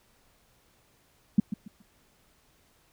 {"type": "tone with echo", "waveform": "sine", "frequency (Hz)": 207.7, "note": "G#3", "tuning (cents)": 0, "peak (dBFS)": -14, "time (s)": [1.38, 1.4], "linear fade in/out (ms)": 5, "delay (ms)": 140, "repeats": 3, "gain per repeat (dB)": -12, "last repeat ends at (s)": 1.82, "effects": ["pink hiss -65 dBFS RMS until 2.92 s"]}